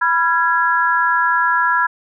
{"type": "chord", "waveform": "sine", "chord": "F diminished", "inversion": "second", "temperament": "equal with one note detuned", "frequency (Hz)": [987.8, 1370.5, 1661.2], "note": ["Cb6", "F6", "Ab6"], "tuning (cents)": [0, -33, 0], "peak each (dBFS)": [-17, -18, -17], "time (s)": [0.01, 1.87], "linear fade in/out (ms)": 10, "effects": []}